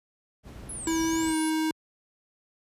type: noise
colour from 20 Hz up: brown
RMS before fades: -38 dBFS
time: 0.43-1.35 s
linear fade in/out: 50 ms
type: exponential two-way sweep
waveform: sine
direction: down then up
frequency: 11000 to 5588 to 11000 Hz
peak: -35 dBFS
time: 0.69-1.5 s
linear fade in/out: 5 ms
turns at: 1.02 s
type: tone with pitch glide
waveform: square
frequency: 325.5 to 315.7 Hz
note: E4 to D#4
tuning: -22 to +25 cents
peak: -25 dBFS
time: 0.87-1.71 s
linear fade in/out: 2 ms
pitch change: -53 cents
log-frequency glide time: 1.19-1.36 s
effects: high-pass 60 Hz 12 dB/octave + resampled to 32000 Hz